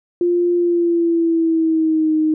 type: tone with pitch glide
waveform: sine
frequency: 349.7 to 311.5 Hz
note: F4 to D#4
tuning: +2 to +2 cents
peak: -13 dBFS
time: 0.21-2.34 s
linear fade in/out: 2 ms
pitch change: -200 cents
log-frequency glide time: 0.56-2.14 s
effects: none